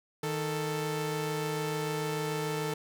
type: tone pair together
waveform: sawtooth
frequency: 156.3 / 442.1 Hz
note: D#3 / A4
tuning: +8 / +8 cents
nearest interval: octave + tritone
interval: 1800 cents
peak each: -30 / -29 dBFS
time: 0.23-2.74 s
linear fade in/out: 5 ms
effects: none